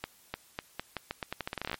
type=accelerating click train; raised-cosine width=0.3 ms; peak=-17 dBFS; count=19; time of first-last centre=0.04-1.743 s; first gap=300 ms; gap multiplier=0.83; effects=white hiss -60 dBFS RMS until 1.79 s + MP3 64 kbps